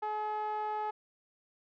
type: tone with low-pass filter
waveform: 5% pulse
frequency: 425.7 Hz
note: G#4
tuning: 43 cents sharp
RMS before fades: -35 dBFS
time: 0.02-0.91 s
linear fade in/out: 10 ms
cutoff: 900 Hz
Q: 3.2
effects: none